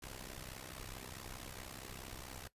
pink noise with amplitude modulation, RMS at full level -45 dBFS, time 0.02-2.48 s, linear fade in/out 10 ms, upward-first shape sine, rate 64.6 Hz, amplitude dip 85%, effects noise-tail reverb RT60 0.1 s tail -17 dB re dry + resampled to 32000 Hz

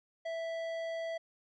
sine tone with tanh clipping, 659 Hz, E5, 1 cent flat, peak -37 dBFS, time 0.25-1.18 s, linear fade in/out 10 ms, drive 13 dB, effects none

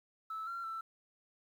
sine tone with pitch steps, 1309 / 1371 / 1332 Hz, E6 / F6 / E6, -13 / -32 / +18 cents, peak -37 dBFS, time 0.3-0.81 s, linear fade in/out 5 ms, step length 170 ms, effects tanh soft clip ceiling -34 dBFS + 11-bit

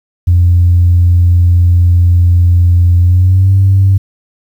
sine tone with pitch glide, 87.6 to 96.64 Hz, F2 to G2, +6 to -24 cents, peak -3 dBFS, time 0.27-3.98 s, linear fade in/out 10 ms, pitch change +170 cents, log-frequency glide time 3-3.52 s, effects tanh soft clip ceiling 0 dBFS + 7-bit

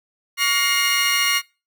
30% pulse tone cluster, 1127 / 1421 / 1866 / 2122 / 2856 Hz, C#6 / F6 / A#6 / C7 / F7, +28 / +30 / +1 / +24 / +38 cents, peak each -23 / -27 / -25 / -18 / -19 dBFS, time 0.37-1.42 s, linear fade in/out 50 ms, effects noise-tail reverb RT60 0.3 s tail -23 dB re dry

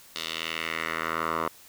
10% pulse tone with band-pass filter sweep, 81.4 Hz, E2, 21 cents flat, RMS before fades -31 dBFS, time 0.16-1.48 s, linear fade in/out 0 ms, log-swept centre 3900 to 990 Hz, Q 2.1, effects white hiss -52 dBFS RMS until 1.68 s

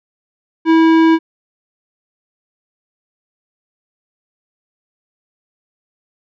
sine tone with tanh clipping, 325.1 Hz, E4, 24 cents flat, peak -9 dBFS, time 0.65-1.19 s, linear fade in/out 50 ms, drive 16 dB, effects none

